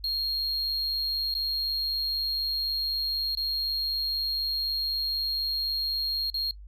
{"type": "tone with dropouts", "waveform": "triangle", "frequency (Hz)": 4249, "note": "C8", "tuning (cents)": 26, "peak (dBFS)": -25, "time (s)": [0.04, 6.51], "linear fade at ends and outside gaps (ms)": 2, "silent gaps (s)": [[1.341, 1.35], [3.351, 3.372], [6.301, 6.342]], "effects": ["noise-tail reverb RT60 0.1 s tail -24 dB re dry", "added 50 Hz sine -42 dBFS peak until 6.67 s"]}